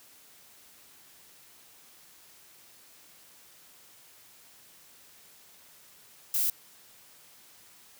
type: noise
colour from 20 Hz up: violet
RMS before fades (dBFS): -27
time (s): 6.34-6.5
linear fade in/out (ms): 2
effects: white hiss -56 dBFS RMS until 7.99 s + high-pass 60 Hz 12 dB/octave